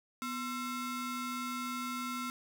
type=ring-modulated tone; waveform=35% pulse; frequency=797 Hz; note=G5; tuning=28 cents sharp; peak=-31 dBFS; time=0.22-2.3 s; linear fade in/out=0 ms; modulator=550 Hz; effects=none